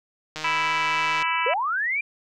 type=click train; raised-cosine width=0.2 ms; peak=-15 dBFS; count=135; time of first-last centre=0.36-1.225 s; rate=155 Hz
type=harmonic tone; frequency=329.6 Hz; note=E4; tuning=in tune; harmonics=3 / 4 / 5 / 6 / 7 / 8 / 9; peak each=-25 / -30 / -33 / -32 / -28 / -30 / -34 dBFS; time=0.44-1.54 s; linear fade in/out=5 ms
type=linear sweep; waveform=sine; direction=up; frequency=440 to 2413 Hz; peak=-22 dBFS; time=1.46-2.01 s; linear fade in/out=5 ms
effects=none